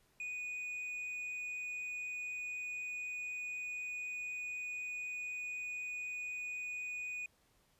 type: tone with tanh clipping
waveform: triangle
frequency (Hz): 2474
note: D#7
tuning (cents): -10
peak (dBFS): -40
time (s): 0.2-7.26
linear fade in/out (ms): 2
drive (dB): 8
effects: pink hiss -72 dBFS RMS until 7.79 s + resampled to 32000 Hz